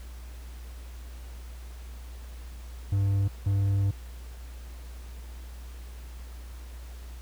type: tone bursts at uneven times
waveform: triangle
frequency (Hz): 98.9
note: G2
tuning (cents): +16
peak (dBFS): -20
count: 2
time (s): 2.92-3.28 / 3.46-3.91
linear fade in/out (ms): 5
effects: added 60 Hz sine -39 dBFS peak until 7.21 s + pink hiss -53 dBFS RMS until 7.21 s